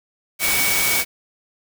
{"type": "tone in noise", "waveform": "sine", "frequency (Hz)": 2254, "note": "C#7", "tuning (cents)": 28, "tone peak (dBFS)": -22, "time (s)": [0.39, 1.05], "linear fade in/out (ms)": 50, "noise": "white", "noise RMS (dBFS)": -20, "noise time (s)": [0.39, 1.05], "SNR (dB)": -5, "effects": []}